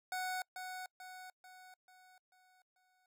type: tone with echo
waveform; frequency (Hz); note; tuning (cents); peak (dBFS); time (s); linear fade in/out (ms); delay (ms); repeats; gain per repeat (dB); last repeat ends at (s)
25% pulse; 740; F#5; 0; -33; 0.12-0.42; 2; 440; 6; -6; 3.06
effects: noise-tail reverb RT60 0.1 s tail -26 dB re dry